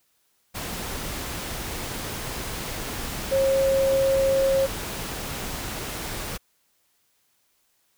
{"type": "tone in noise", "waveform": "sine", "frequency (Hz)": 540, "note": "C#5", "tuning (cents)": -45, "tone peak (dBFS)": -18, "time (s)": [3.31, 4.67], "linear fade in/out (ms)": 20, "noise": "pink", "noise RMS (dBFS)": -32, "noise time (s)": [0.54, 6.38], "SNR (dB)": 11, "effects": ["white hiss -68 dBFS RMS until 7.97 s"]}